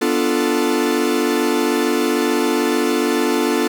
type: chord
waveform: 45% pulse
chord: B half-diminished seventh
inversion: none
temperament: equal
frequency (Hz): 246.9 / 293.7 / 349.2 / 440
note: B3 / D4 / F4 / A4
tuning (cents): 0 / 0 / 0 / 0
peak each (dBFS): -22 / -21 / -21 / -21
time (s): 0.01-3.68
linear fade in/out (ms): 10
effects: none